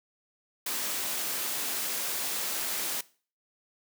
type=noise; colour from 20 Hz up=white; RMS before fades=-32 dBFS; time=0.66-3.01 s; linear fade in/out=5 ms; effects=noise-tail reverb RT60 0.4 s tail -20 dB re dry + high-pass 200 Hz 12 dB/octave